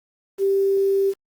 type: tone with quantisation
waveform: sine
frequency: 392 Hz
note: G4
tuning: in tune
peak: -16 dBFS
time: 0.38-1.14 s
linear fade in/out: 50 ms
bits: 7
effects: Opus 24 kbps